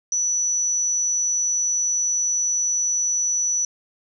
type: tone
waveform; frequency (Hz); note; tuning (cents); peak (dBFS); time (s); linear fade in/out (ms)
sine; 5930; F#8; +3; -19; 0.12-3.65; 2
effects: none